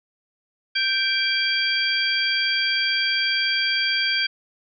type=tone cluster; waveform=sine; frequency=1566 / 2344 / 3251 / 4663 Hz; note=G6 / D7 / G#7 / D8; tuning=-2 / -4 / -38 / -13 cents; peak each=-25 dBFS; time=0.75-4.27 s; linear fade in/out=10 ms; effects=none